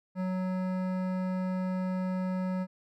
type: tone with hard clipping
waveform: sine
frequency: 185.3 Hz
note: F#3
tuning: 3 cents sharp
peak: -31 dBFS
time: 0.15-2.67 s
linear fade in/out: 50 ms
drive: 15 dB
effects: none